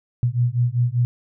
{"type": "beating tone pair", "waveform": "sine", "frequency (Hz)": [119, 124.1], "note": ["A#2", "B2"], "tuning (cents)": [36, 9], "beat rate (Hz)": 5.1, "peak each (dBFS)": -20, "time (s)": [0.23, 1.05], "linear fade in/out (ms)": 0, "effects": []}